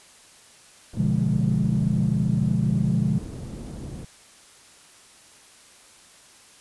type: low-pass noise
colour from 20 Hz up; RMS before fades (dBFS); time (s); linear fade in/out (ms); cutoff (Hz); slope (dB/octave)
white; -36; 0.93-4.05; 5; 210; 12
type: chord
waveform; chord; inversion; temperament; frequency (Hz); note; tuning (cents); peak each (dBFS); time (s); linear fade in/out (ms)
sine; B diminished seventh; none; equal; 123.47 / 146.83 / 174.61 / 207.7; B2 / D3 / F3 / Ab3; 0 / 0 / 0 / 0; -25; 0.97-3.19; 10
effects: white hiss -51 dBFS RMS until 6.6 s + resampled to 24000 Hz